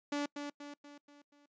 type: tone with echo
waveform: sawtooth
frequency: 289.2 Hz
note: D4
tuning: 27 cents flat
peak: -29 dBFS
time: 0.12-0.26 s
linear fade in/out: 5 ms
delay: 240 ms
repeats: 5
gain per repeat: -6 dB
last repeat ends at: 1.46 s
effects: noise-tail reverb RT60 0.1 s tail -24 dB re dry + resampled to 16000 Hz